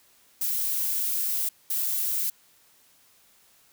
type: noise bursts at uneven times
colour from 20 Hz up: violet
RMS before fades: -27 dBFS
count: 2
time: 0.41-1.49 / 1.7-2.3 s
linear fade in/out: 5 ms
effects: white hiss -60 dBFS RMS until 3.72 s